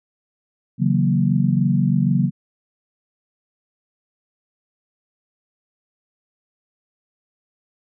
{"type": "chord", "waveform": "sine", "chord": "F# dominant seventh", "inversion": "second", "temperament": "equal with one note detuned", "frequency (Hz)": [138.59, 161.14, 185, 233.1], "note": ["C#3", "E3", "F#3", "A#3"], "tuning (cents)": [0, -39, 0, 0], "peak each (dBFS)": [-19, -23, -19, -22], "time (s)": [0.78, 2.31], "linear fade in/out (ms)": 50, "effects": []}